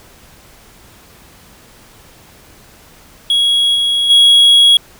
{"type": "tone with level steps", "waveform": "triangle", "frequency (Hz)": 3322, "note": "G#7", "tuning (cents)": 0, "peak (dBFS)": [-8, -10, -3], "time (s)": [3.3, 4.77], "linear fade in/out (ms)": 2, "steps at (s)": [3.74, 4.09], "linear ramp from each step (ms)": 20, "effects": ["pink hiss -43 dBFS RMS until 4.99 s"]}